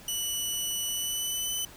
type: tone with pitch glide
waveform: 15% pulse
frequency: 2960 to 3008 Hz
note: F#7 to F#7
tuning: 0 to +28 cents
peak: -22 dBFS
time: 0.08-1.65 s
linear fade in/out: 2 ms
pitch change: +28 cents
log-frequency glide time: 0.86-1.51 s
effects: pink hiss -50 dBFS RMS until 1.76 s